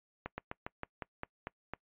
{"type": "slowing click train", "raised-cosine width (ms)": 0.5, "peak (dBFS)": -23, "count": 9, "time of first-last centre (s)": [0.26, 1.736], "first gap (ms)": 120, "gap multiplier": 1.12, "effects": ["noise-tail reverb RT60 0.1 s tail -24 dB re dry", "resampled to 8000 Hz"]}